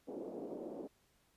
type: band-pass noise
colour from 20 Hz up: pink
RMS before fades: -45 dBFS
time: 0.07-0.88 s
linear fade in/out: 20 ms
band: 260 to 560 Hz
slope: 24 dB/octave
effects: pink hiss -73 dBFS RMS until 1.36 s + resampled to 32000 Hz